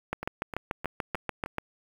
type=two click trains; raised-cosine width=0.5 ms; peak=-14 / -20 dBFS; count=11 / 5; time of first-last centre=0.13-1.583 / 0.23-1.461 s; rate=6.88 / 3.25 Hz; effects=7-bit